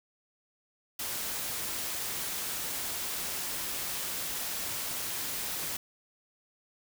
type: noise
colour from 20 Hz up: white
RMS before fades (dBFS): -35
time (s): 0.99-5.77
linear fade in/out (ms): 5
effects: none